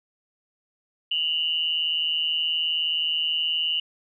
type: tone pair together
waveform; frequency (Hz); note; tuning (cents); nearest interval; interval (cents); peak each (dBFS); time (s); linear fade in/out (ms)
sine; 2828 / 2987; F7 / F#7; +21 / +16; minor second; 95; -25; 1.11-3.8; 5
effects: none

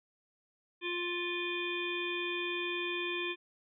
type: harmonic tone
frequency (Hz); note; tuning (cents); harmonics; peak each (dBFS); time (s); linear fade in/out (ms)
350.9; F4; +8; 1 / 3 / 5 / 7 / 9 / 10; -37 / -44 / -43 / -37 / -44 / -43; 0.81-3.36; 50
effects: none

